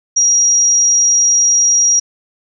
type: tone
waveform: sine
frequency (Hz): 5710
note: F8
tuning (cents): +37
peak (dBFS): -8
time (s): 0.16-2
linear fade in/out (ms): 10
effects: none